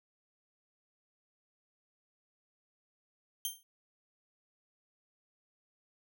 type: tone with exponential decay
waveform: 10% pulse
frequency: 3157 Hz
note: G7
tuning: 12 cents sharp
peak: -23 dBFS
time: 3.45-3.63 s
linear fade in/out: 1 ms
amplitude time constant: 39 ms
effects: none